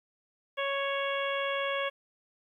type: harmonic tone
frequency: 554.4 Hz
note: C#5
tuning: in tune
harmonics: 1 / 2 / 3 / 4 / 5 / 6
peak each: -32 / -35 / -37 / -38 / -39 / -40 dBFS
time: 0.57-1.9 s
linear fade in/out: 20 ms
effects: 11-bit